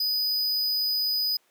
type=tone; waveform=square; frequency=4978 Hz; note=D#8; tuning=in tune; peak=-24 dBFS; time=0-1.37 s; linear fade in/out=5 ms; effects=pink hiss -65 dBFS RMS until 1.5 s + high-pass 400 Hz 12 dB/octave